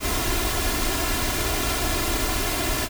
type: noise with comb filter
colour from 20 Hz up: pink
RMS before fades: -24 dBFS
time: 0-2.89 s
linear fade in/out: 50 ms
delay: 2.9 ms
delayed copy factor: +0.7
effects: none